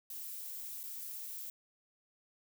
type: noise with dropouts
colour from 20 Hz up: violet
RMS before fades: -44 dBFS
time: 0.1-1.5 s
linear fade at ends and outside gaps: 2 ms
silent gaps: 0.832-0.837 s
effects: none